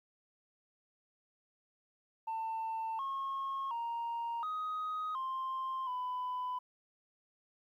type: tone with pitch steps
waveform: sine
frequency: 895 / 1085 / 933 / 1254 / 1051 / 1000 Hz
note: A5 / C#6 / A#5 / D#6 / C6 / B5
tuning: +29 / -37 / +1 / +13 / +7 / +21 cents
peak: -33 dBFS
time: 2.27-6.59 s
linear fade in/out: 10 ms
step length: 720 ms
effects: tanh soft clip ceiling -33 dBFS + 12-bit